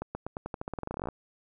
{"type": "accelerating click train", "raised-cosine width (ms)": 1, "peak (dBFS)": -20, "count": 21, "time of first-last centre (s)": [0.02, 1.087], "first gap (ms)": 130, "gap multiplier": 0.89, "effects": []}